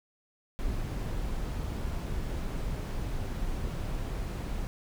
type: noise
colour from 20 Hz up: brown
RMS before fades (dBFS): -33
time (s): 0.59-4.67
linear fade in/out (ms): 0
effects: none